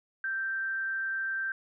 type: tone with amplitude modulation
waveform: sine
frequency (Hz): 1568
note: G6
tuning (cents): 0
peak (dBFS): -28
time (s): 0.24-1.52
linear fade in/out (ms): 2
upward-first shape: sine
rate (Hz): 224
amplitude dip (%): 30
effects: none